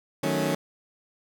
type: chord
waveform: 20% pulse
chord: D# half-diminished seventh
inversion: none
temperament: equal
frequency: 155.56 / 185 / 220 / 277.2 Hz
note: D#3 / F#3 / A3 / C#4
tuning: 0 / 0 / 0 / 0 cents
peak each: -24 / -26 / -27 / -24 dBFS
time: 0.23-0.55 s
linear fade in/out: 5 ms
effects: none